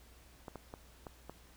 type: clicks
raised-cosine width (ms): 1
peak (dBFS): -30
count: 5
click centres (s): 0.482 / 0.557 / 0.739 / 1.068 / 1.296
effects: added 60 Hz sine -60 dBFS peak until 1.56 s + pink hiss -62 dBFS RMS until 1.56 s